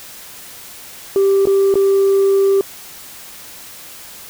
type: tone with dropouts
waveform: sine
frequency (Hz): 392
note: G4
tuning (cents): 0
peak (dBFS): -8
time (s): 1.16-2.61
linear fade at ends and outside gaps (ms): 1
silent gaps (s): 1.455-1.471 / 1.741-1.755
effects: tanh soft clip ceiling -8 dBFS + white hiss -36 dBFS RMS until 4.29 s